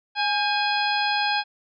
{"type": "harmonic tone with a mistuned harmonic", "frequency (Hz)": 833, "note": "G#5", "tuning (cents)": 5, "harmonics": [1, 2, 3, 4, 5, 6], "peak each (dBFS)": [-24, -27, -29, -30, -31, -32], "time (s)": [0.15, 1.44], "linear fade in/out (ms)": 50, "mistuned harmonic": 2, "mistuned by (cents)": -66, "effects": []}